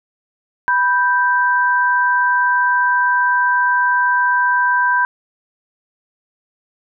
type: tone pair together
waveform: sine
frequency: 986 / 1566.2 Hz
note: B5 / G6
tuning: -3 / -2 cents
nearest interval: minor sixth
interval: 801 cents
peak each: -15 dBFS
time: 0.68-5.05 s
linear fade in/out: 0 ms
effects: none